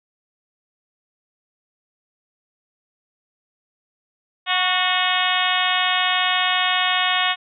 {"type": "harmonic tone with a mistuned harmonic", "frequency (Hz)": 365.5, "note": "F#4", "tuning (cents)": -21, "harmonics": [2, 3, 4, 5, 6, 7, 8, 9, 10], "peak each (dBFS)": [-25, -25, -28, -25, -26, -28, -25, -26, -27], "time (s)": [4.46, 7.36], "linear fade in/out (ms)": 50, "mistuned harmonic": 3, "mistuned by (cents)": 28, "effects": []}